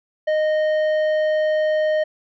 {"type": "tone with tanh clipping", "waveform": "sine", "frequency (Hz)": 618, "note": "D#5", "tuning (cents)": -12, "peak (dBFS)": -18, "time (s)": [0.27, 2.04], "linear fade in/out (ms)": 10, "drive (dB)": 9, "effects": []}